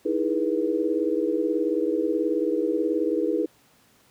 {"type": "chord", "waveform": "sine", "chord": "E major seventh", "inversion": "third", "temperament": "equal with one note detuned", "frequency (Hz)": [311.1, 329.6, 415.3, 485.7], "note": ["D#4", "E4", "G#4", "B4"], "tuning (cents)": [0, 0, 0, -29], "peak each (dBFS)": -27, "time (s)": [0.05, 3.46], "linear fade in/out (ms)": 10, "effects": ["pink hiss -59 dBFS RMS until 4.1 s", "high-pass 100 Hz 12 dB/octave"]}